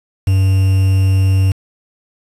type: tone with quantisation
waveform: triangle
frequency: 95.6 Hz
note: G2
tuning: 43 cents flat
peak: -7 dBFS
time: 0.27-1.52 s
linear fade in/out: 5 ms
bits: 5
effects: resampled to 32000 Hz